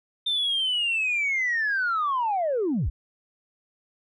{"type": "linear sweep", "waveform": "sine", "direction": "down", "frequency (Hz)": [3608, 34.65], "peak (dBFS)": -21, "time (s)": [0.26, 2.9], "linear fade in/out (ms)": 10, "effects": ["tanh soft clip ceiling -19 dBFS"]}